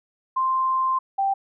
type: tone pair in turn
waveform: sine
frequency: 1046.5 / 784 Hz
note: C6 / G5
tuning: 0 / 0 cents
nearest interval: perfect fourth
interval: 500 cents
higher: first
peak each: -19 dBFS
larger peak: neither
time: 0.36-0.99 / 1.18-1.34 s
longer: first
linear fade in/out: 10 ms
effects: none